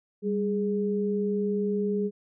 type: tone pair together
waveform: sine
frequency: 198.22 / 415.3 Hz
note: G3 / G#4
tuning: +20 / 0 cents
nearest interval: octave + minor second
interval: 1280 cents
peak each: -27 dBFS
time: 0.22-2.11 s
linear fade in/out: 50 ms
effects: none